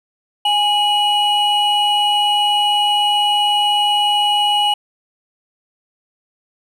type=tone pair together; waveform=triangle; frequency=827.9 / 2923 Hz; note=G#5 / F#7; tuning=-6 / -22 cents; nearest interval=octave + minor seventh; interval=2184 cents; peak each=-14 dBFS; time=0.45-4.74 s; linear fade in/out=5 ms; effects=none